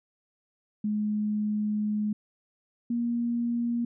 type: tone pair in turn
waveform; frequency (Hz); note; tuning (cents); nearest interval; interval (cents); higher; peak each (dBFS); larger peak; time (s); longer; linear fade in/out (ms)
sine; 210.8 / 236.6; G#3 / A#3; +26 / +26; major second; 200; second; -25; neither; 0.84-2.13 / 2.9-3.85; first; 5
effects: none